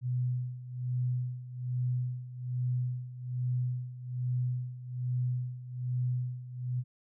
sine tone with tremolo, 124.8 Hz, B2, 19 cents sharp, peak -27 dBFS, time 0.01-6.84 s, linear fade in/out 50 ms, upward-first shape sine, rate 1.2 Hz, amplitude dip 80%, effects none

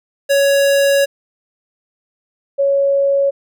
square / sine tone pair in turn, 558 / 555.8 Hz, C#5 / C#5, +11 / +4 cents, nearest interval unison, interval 7 cents, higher first, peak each -11 dBFS, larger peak neither, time 0.29-1.06 / 2.58-3.31 s, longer first, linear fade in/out 20 ms, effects none

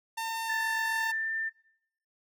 sawtooth tone, 904 Hz, A5, 47 cents sharp, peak -28 dBFS, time 0.17-1.12 s, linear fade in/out 10 ms
sine tone with pitch glide, 1760 to 1789.7 Hz, A6 to A6, 0 to +29 cents, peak -29 dBFS, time 0.48-1.5 s, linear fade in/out 20 ms, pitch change +29 cents, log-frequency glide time 0.89-1.31 s
effects noise-tail reverb RT60 0.9 s tail -26 dB re dry

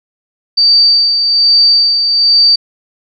sine tone with tremolo, 4626 Hz, D8, 27 cents flat, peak -4 dBFS, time 0.57-2.56 s, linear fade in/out 10 ms, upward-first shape sine, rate 1.2 Hz, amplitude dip 45%, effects none

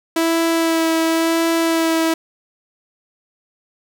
sawtooth tone with vibrato, 328.1 Hz, E4, 8 cents flat, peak -11 dBFS, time 0.16-2.14 s, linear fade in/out 5 ms, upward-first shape sine, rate 0.94 Hz, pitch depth 15 cents each way, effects none

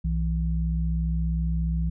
sine tone pair together, 61.69 / 164.7 Hz, B1 / E3, -1 / -1 cents, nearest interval octave + perfect fourth, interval 1700 cents, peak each -24 / -27 dBFS, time 0.04-1.9 s, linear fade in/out 10 ms, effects none

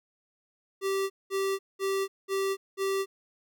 square tone bursts, 389.2 Hz, G4, 12 cents flat, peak -27 dBFS, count 5, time 0.81-3.06 s, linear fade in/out 50 ms, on 290 ms, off 200 ms, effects none

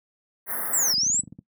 white band-stop noise, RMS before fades -29 dBFS, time 0.46-0.95 s, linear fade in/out 50 ms, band 2000 to 9800 Hz, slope 96 dB/octave
sine linear two-way sweep, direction down then up, 8000 to 4793 to 8000 Hz, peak -20 dBFS, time 0.73-1.21 s, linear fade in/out 5 ms, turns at 0.96 s
clicks, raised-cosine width 5 ms, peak -22 dBFS, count 11, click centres 0.939 / 0.981 / 1.033 / 1.066 / 1.099 / 1.145 / 1.192 / 1.236 / 1.276 / 1.325 / 1.389 s
effects noise-tail reverb RT60 0.1 s tail -18 dB re dry + high-pass 200 Hz 12 dB/octave

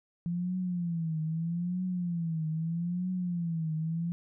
sine tone with vibrato, 170 Hz, F3, 46 cents flat, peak -29 dBFS, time 0.26-4.12 s, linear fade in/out 0 ms, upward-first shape triangle, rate 0.79 Hz, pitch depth 150 cents each way, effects none

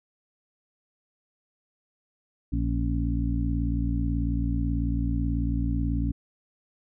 harmonic tone with a mistuned harmonic, 58.27 Hz, A#1, in tune, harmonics 1 / 2 / 3 / 4 / 5, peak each -26 / -30 / -34 / -35 / -31 dBFS, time 2.52-6.12 s, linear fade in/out 10 ms, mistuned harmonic 5, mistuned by -66 cents, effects none

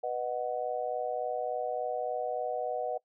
sine chord, B major, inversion none, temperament just, 493.9 / 617.4 / 740.8 Hz, B4 / D#5 / F#5, 0 / -14 / +2 cents, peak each -35 / -35 / -34 dBFS, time 0.03-2.98 s, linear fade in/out 10 ms, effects noise-tail reverb RT60 0.1 s tail -22 dB re dry

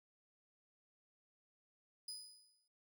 30% pulse tone with exponential decay, 4978 Hz, D#8, in tune, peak -40 dBFS, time 2.08-2.68 s, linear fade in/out 5 ms, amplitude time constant 130 ms, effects none

